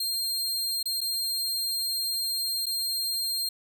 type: tone with dropouts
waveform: sawtooth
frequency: 4197 Hz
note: C8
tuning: 5 cents sharp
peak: -24 dBFS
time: 0-3.49 s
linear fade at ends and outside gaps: 5 ms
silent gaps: 0.829-0.856 / 1.007-1.013 / 2.658-2.665 s
effects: none